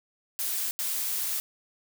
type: noise bursts at uneven times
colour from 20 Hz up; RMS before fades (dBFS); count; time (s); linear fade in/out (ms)
blue; -30; 2; 0.39-0.71 / 0.79-1.4; 0
effects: none